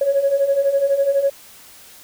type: beating tone pair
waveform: sine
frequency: 546 / 558 Hz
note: C#5 / C#5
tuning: -26 / +11 cents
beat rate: 12 Hz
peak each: -20 / -15 dBFS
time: 0.01-1.3 s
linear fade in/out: 5 ms
effects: tanh soft clip ceiling -8 dBFS + white hiss -44 dBFS RMS until 2.03 s